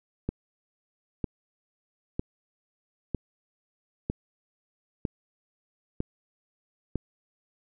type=click train; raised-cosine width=3 ms; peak=-15 dBFS; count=8; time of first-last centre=0.29-6.957 s; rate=1.05 Hz; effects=none